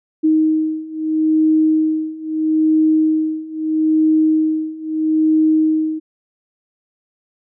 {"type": "beating tone pair", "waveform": "sine", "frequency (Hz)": [313.1, 313.87], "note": ["D#4", "D#4"], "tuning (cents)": [11, 15], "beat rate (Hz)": 0.77, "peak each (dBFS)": [-17, -15], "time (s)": [0.23, 6], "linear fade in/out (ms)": 20, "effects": []}